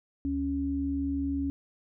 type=tone pair together; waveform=sine; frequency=73.42 / 277.2 Hz; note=D2 / C#4; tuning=0 / 0 cents; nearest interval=octave + major seventh; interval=2300 cents; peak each=-34 / -28 dBFS; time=0.25-1.5 s; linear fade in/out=0 ms; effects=none